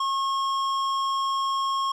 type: tone with hard clipping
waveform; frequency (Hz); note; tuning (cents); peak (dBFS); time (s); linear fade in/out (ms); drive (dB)
sine; 1085; C#6; -37; -25; 0-1.92; 5; 11
effects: none